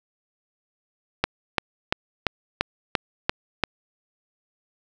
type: click train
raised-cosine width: 0.3 ms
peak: -3 dBFS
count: 8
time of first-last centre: 1.24-3.637 s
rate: 2.92 Hz
effects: none